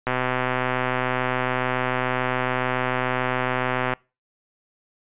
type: click train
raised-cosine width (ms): 0.5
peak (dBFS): -8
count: 492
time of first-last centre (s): 0.07-3.936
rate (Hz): 127
effects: noise-tail reverb RT60 0.3 s tail -25 dB re dry + resampled to 8000 Hz